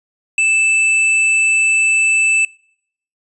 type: tone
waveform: square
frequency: 2637 Hz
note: E7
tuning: in tune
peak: -12 dBFS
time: 0.38-2.45 s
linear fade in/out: 2 ms
effects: noise-tail reverb RT60 0.7 s tail -26 dB re dry + resampled to 24000 Hz